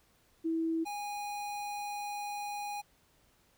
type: tone pair in turn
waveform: sine / square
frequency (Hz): 326.2 / 822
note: E4 / G#5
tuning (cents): -18 / -18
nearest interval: octave + major third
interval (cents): 1600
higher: second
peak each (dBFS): -29 / -37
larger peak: first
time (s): 0.44-0.85 / 0.85-2.82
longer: second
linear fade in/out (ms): 20
effects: pink hiss -68 dBFS RMS until 3.57 s